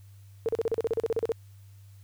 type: tone bursts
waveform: sine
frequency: 454 Hz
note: A#4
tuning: 46 cents flat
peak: -23 dBFS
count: 14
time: 0.46-1.319 s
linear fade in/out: 0 ms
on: 27 ms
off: 37 ms
effects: added 99 Hz sine -48 dBFS peak until 2.03 s + white hiss -65 dBFS RMS until 2.03 s